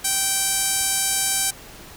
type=tone with band-pass filter; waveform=sawtooth; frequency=779 Hz; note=G5; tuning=11 cents flat; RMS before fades=-22 dBFS; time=0.04-1.51 s; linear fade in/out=10 ms; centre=9300 Hz; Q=1.6; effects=pink hiss -42 dBFS RMS until 1.96 s